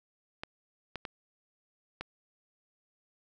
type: clicks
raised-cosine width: 0.3 ms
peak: -21 dBFS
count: 4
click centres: 0.435 / 0.957 / 1.052 / 2.01 s
effects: none